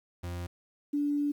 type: tone pair in turn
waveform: 40% pulse / sine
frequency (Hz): 87.5 / 290.1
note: F2 / D4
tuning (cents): +4 / -21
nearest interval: octave + major sixth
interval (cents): 2075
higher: second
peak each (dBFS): -34 / -26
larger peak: second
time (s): 0.23-0.47 / 0.93-1.32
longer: second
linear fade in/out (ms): 10
effects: 10-bit

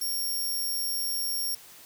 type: tone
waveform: 10% pulse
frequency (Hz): 5540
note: F8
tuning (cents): -15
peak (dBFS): -22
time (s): 0.01-1.55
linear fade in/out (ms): 5
effects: white hiss -50 dBFS RMS until 1.85 s

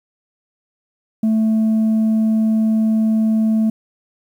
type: tone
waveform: sine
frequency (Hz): 220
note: A3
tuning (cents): 0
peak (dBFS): -10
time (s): 1.23-3.7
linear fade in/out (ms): 5
effects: tanh soft clip ceiling -12 dBFS + 8-bit

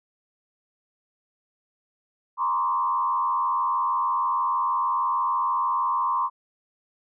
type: tone with frequency modulation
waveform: sine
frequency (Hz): 1046.5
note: C6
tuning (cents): 0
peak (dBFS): -21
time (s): 2.37-6.3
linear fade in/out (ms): 50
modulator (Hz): 86.3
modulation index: 1.1
effects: none

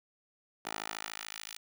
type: tone with high-pass filter sweep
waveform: 10% pulse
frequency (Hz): 53.6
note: A1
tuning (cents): -45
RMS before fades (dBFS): -42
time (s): 0.65-1.57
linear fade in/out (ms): 5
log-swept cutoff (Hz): 630 to 3200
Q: 0.74
effects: none

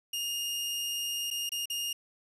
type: tone with dropouts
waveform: sawtooth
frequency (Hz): 2836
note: F7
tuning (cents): +26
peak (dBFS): -28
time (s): 0.13-1.93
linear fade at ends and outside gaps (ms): 5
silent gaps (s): 1.304-1.31 / 1.493-1.518 / 1.657-1.699
effects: resampled to 32000 Hz + 10-bit

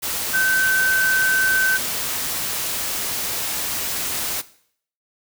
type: tone in noise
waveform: sine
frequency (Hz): 1535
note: G6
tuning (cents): -37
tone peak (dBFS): -16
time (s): 0.33-1.78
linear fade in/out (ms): 20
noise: white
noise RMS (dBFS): -25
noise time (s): 0.02-4.42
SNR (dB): +6
effects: noise-tail reverb RT60 0.6 s tail -17 dB re dry

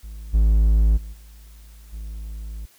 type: tone with level steps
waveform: triangle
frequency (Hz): 53.7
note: A1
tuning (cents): -41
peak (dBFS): -31 / -11 / -30 / -40 / -28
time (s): 0.03-2.66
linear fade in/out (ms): 10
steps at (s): 0.33 / 0.96 / 1.12 / 1.92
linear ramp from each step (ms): 20
effects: white hiss -55 dBFS RMS until 2.78 s

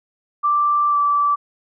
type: tone with pitch glide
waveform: sine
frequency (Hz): 1174.7 to 1160.5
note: D6 to D6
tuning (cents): 0 to -21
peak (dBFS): -14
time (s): 0.43-1.36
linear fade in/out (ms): 20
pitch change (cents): -21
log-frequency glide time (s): 0.89-0.97
effects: none

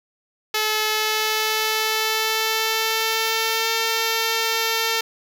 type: tone with pitch glide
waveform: 5% pulse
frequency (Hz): 431.5 to 450.9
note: A4 to A4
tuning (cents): -34 to +42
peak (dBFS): -8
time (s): 0.54-5.01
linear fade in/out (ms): 5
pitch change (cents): +76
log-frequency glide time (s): 0.87-3.85
effects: none

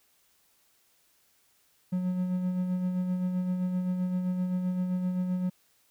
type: tone with tremolo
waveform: triangle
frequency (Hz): 182.1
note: F#3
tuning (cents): -27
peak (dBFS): -23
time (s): 1.92-5.5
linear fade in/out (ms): 10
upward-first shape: sine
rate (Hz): 7.7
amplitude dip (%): 40
effects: white hiss -67 dBFS RMS until 5.9 s

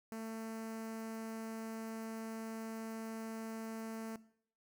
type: tone with notch filter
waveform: sawtooth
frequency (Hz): 223.3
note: A3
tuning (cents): +26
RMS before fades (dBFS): -44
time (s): 0.12-4.16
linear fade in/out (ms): 0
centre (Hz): 3500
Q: 1.2
effects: noise-tail reverb RT60 0.6 s tail -18 dB re dry

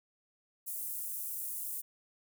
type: high-pass noise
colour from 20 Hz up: pink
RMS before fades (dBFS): -39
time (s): 0.66-1.82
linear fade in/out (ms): 20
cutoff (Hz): 10000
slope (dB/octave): 24
effects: none

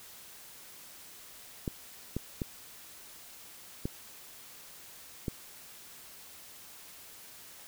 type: clicks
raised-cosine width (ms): 3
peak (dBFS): -19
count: 5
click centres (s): 1.678 / 2.166 / 2.418 / 3.855 / 5.282
effects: white hiss -51 dBFS RMS until 7.67 s

